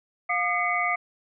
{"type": "tone cluster", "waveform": "sine", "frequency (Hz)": [708, 1217, 2044, 2224], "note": ["F5", "D#6", "C7", "C#7"], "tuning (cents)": [23, -39, -41, 5], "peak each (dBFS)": -28, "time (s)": [0.29, 0.96], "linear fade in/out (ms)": 10, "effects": []}